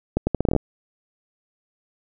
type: accelerating click train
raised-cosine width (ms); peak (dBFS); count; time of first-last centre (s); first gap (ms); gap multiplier
2; -6; 10; 0.17-0.563; 100; 0.77
effects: none